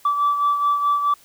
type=beating tone pair; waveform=sine; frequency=1157 / 1161.7 Hz; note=D6 / D6; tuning=-26 / -19 cents; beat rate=4.7 Hz; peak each=-16 / -24 dBFS; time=0.05-1.14 s; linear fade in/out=5 ms; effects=tanh soft clip ceiling -12 dBFS + white hiss -52 dBFS RMS until 1.24 s